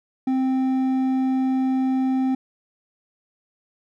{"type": "tone with hard clipping", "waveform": "triangle", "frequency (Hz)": 261.6, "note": "C4", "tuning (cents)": 0, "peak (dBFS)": -20, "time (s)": [0.27, 2.35], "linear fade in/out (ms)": 5, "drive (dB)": 9, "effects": []}